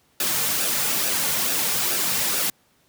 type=noise with flanger; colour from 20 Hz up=white; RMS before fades=-23 dBFS; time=0.2-2.5 s; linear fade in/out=2 ms; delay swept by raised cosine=0.94 to 3.14 ms; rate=2.3 Hz; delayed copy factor=-0.5; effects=pink hiss -62 dBFS RMS until 2.88 s + high-pass 80 Hz 12 dB/octave